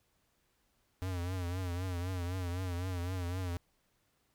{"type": "tone with vibrato", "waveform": "square", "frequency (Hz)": 90.1, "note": "F#2", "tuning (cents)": -45, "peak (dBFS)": -35, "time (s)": [1.02, 3.57], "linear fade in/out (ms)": 0, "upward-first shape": "triangle", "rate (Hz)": 3.9, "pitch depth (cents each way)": 92, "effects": ["pink hiss -75 dBFS RMS until 4.34 s"]}